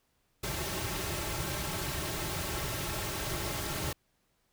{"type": "noise with comb filter", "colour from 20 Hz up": "pink", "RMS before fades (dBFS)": -35, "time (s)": [0.43, 3.93], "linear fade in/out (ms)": 5, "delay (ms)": 4.1, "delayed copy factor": -0.65, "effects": ["pink hiss -74 dBFS RMS until 4.52 s"]}